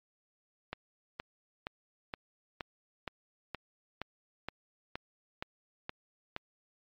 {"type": "click train", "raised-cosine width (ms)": 0.3, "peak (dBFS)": -20, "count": 13, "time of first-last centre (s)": [0.73, 6.364], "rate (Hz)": 2.13, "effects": ["low-pass 4000 Hz 12 dB/octave", "MP3 64 kbps"]}